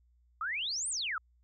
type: exponential two-way sweep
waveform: sine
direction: up then down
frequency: 1219 to 9400 to 1219 Hz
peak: -32 dBFS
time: 0.41-1.18 s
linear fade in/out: 2 ms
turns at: 0.89 s
effects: added 60 Hz sine -64 dBFS peak until 1.43 s